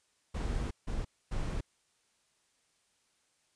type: noise bursts at uneven times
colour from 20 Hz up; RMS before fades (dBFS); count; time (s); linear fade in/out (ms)
brown; -34; 3; 0.34-0.71 / 0.87-1.05 / 1.31-1.61; 10
effects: white hiss -73 dBFS RMS until 3.55 s + resampled to 22050 Hz